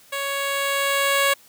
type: tone with level ramp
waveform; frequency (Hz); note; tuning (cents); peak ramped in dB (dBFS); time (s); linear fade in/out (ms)
10% pulse; 556; C#5; +5; -17 to -8; 0.12-1.34; 10
effects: white hiss -52 dBFS RMS until 1.48 s + high-pass 100 Hz 12 dB/octave